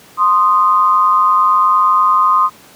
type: tone pair together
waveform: sine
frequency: 1046.5 / 1238 Hz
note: C6 / D#6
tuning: 0 / -9 cents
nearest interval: minor third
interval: 291 cents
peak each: -11 dBFS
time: 0.17-2.5 s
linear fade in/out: 50 ms
effects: pink hiss -42 dBFS RMS until 2.75 s + high-pass 150 Hz 12 dB/octave